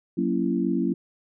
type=chord; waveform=sine; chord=F# dominant seventh; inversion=none; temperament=equal with one note detuned; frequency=185 / 233.1 / 277.2 / 335.6 Hz; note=F#3 / A#3 / C#4 / E4; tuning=0 / 0 / 0 / +31 cents; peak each=-27 dBFS; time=0.17-0.94 s; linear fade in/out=10 ms; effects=none